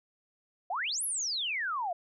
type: exponential two-way sweep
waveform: sine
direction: up then down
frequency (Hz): 659.3 to 11500 to 659.3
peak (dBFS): -30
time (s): 0.7-1.93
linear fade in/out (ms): 5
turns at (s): 1.04
effects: none